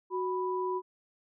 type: tone pair together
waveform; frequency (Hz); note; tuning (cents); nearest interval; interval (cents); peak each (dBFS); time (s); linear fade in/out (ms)
sine; 370 / 987.8; F#4 / B5; 0 / 0; octave + perfect fourth; 1700; -31 / -33; 0.1-0.82; 50
effects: none